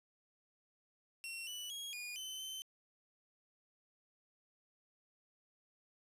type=tone with pitch steps; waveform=sawtooth; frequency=2726 / 2966 / 3292 / 2442 / 3049 / 3074 Hz; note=F7 / F#7 / G#7 / D#7 / G7 / G7; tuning=-43 / +4 / -16 / -33 / -49 / -35 cents; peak=-40 dBFS; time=1.24-2.62 s; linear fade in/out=0 ms; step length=230 ms; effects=resampled to 32000 Hz + 11-bit